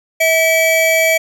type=tone pair together; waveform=square; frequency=648.8 / 2300 Hz; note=E5 / D7; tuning=-28 / -37 cents; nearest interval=octave + minor seventh; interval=2191 cents; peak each=-14 dBFS; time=0.2-1.18 s; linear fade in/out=10 ms; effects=none